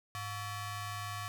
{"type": "ring-modulated tone", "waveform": "sawtooth", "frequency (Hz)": 614, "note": "D#5", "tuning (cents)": -23, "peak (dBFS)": -31, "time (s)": [0.15, 1.28], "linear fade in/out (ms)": 0, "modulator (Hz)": 511, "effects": []}